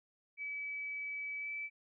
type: tone with pitch glide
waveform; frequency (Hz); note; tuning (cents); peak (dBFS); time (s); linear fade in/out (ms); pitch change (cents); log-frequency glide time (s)
sine; 2291 to 2311; D7 to D7; -44 to -28; -38; 0.37-1.7; 50; +16; 1.39-1.49
effects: none